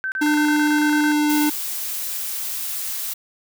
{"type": "tone bursts", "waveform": "sine", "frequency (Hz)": 1541, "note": "G6", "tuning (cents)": -30, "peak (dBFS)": -22, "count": 10, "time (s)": [0.04, 1.118], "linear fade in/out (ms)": 0, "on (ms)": 79, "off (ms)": 32}
{"type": "tone", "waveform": "square", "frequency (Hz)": 298.7, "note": "D4", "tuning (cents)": 29, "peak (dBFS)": -17, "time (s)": [0.21, 1.5], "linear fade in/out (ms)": 10}
{"type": "noise", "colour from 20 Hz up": "blue", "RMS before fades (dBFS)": -27, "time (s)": [1.29, 3.14], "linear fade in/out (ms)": 10}
{"effects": []}